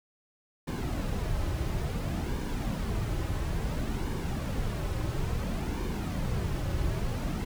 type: noise with flanger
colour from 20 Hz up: brown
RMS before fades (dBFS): -31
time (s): 0.67-7.45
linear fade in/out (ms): 10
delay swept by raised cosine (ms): 1.5 to 4.4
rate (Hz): 0.58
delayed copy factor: -0.5
effects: none